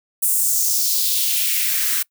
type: noise with high-pass filter sweep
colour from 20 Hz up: blue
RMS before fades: -19 dBFS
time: 0.22-2.03 s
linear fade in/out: 10 ms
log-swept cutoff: 9600 to 1400 Hz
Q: 2.2
effects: noise-tail reverb RT60 0.1 s tail -24 dB re dry